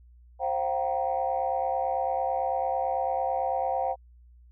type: tone cluster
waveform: sine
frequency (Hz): 529 / 702 / 771 / 940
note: C5 / F5 / G5 / A#5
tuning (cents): +19 / +9 / -29 / +14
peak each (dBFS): -30 / -30 / -28 / -36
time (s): 0.39-3.96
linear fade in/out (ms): 50
effects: tanh soft clip ceiling -16 dBFS + added 60 Hz sine -51 dBFS peak until 4.51 s